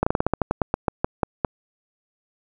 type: slowing click train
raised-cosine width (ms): 1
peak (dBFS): -5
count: 15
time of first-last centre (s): 0.03-1.448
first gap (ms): 35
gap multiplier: 1.15
effects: none